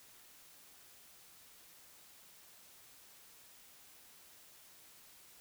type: silence
effects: white hiss -60 dBFS RMS until 5.4 s